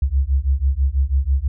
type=beating tone pair; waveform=sine; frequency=65 / 71.1 Hz; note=C2 / C#2; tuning=-11 / +45 cents; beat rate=6.1 Hz; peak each=-18 dBFS; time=0.02-1.48 s; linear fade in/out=5 ms; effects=none